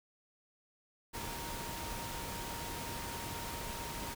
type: tone in noise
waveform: sine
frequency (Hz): 932.3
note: A#5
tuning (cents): 0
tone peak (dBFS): -46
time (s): 1.13-4.15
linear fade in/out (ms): 20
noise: pink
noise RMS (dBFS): -42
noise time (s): 1.13-4.15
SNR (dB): -7
effects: none